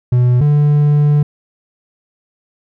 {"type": "tone pair in turn", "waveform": "triangle", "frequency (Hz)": [123.47, 147.15], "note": ["B2", "D3"], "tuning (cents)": [0, 4], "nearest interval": "minor third", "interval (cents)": 304, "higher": "second", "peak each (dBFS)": -6, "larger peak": "neither", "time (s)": [[0.12, 0.41], [0.41, 1.23]], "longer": "second", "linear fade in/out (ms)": 5, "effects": []}